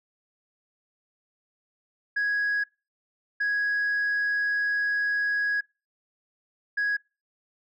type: tone bursts at uneven times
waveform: sine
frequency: 1661.2 Hz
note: G#6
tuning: in tune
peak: -21 dBFS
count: 3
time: 2.16-2.64 / 3.4-5.61 / 6.77-6.97 s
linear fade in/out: 10 ms
effects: noise-tail reverb RT60 0.3 s tail -26 dB re dry + tanh soft clip ceiling -21 dBFS